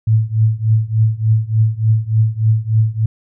sine tone with tremolo, 110.3 Hz, A2, 5 cents sharp, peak -7 dBFS, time 0.07-3.06 s, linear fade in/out 5 ms, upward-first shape triangle, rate 3.4 Hz, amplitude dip 95%, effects none

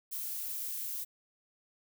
violet noise, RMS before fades -38 dBFS, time 0.11-1.05 s, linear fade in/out 20 ms, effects none

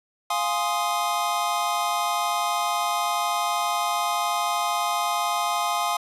square chord, F minor seventh, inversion none, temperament equal, 698.5 / 830.6 / 1046.5 / 1244.5 Hz, F5 / Ab5 / C6 / Eb6, 0 / 0 / 0 / 0 cents, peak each -29 dBFS, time 0.3-5.97 s, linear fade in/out 5 ms, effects resampled to 32000 Hz

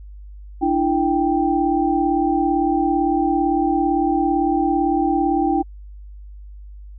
sine tone cluster, 297.8 / 335.6 / 785 Hz, D4 / E4 / G5, +24 / +31 / +2 cents, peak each -20 dBFS, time 0.61-5.63 s, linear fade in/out 20 ms, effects added 50 Hz sine -35 dBFS peak until 6.98 s

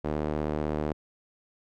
sawtooth tone with band-pass filter, 75.8 Hz, D#2, 45 cents flat, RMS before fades -30 dBFS, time 0.04-0.93 s, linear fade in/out 10 ms, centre 440 Hz, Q 0.91, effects none

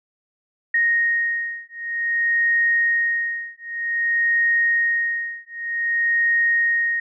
sine beating tone pair, 1864.7 / 1865.23 Hz, A#6 / A#6, 0 / +1 cents, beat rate 0.53 Hz, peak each -21 dBFS, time 0.74-7 s, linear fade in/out 5 ms, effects none

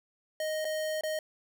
square tone with dropouts, 622.3 Hz, D#5, in tune, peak -31 dBFS, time 0.4-1.19 s, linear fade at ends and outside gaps 2 ms, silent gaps 0.646-0.651 / 1.01-1.035 s, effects none

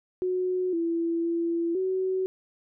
sine tone with pitch steps, 366.7 / 334.6 / 337.1 / 375.6 Hz, F#4 / E4 / E4 / F#4, -15 / +26 / +39 / +26 cents, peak -24 dBFS, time 0.22-2.26 s, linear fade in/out 0 ms, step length 510 ms, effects none

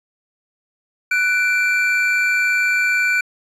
triangle tone pair together, 1487.1 / 2349 Hz, F#6 / D7, +8 / 0 cents, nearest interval minor sixth, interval 792 cents, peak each -16 dBFS, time 1.11-3.21 s, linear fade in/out 5 ms, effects resampled to 32000 Hz + 8-bit

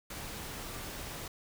sine tone in noise, 1174.7 Hz, D6, in tune, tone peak -53 dBFS, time 0.63-0.85 s, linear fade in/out 5 ms, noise pink, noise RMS -42 dBFS, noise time 0.1-1.28 s, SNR -14 dB, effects none

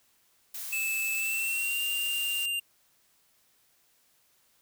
blue noise, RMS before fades -38 dBFS, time 0.54-2.46 s, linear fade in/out 5 ms
square tone with pitch glide, 2620 to 2792 Hz, E7 to F7, -11 to -1 cents, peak -29 dBFS, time 0.72-2.6 s, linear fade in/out 10 ms, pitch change +110 cents, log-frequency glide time 1.15-1.81 s
effects white hiss -67 dBFS RMS until 4.61 s

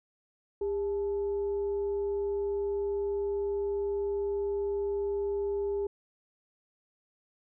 sine tone with frequency modulation, 402.4 Hz, G4, 45 cents sharp, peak -28 dBFS, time 0.61-5.87 s, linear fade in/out 5 ms, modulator 464 Hz, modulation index 0.23, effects none

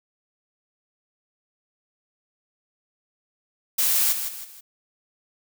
blue noise with echo, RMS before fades -21 dBFS, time 3.78-4.13 s, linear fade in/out 10 ms, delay 160 ms, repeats 3, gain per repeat -8 dB, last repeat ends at 4.61 s, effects none

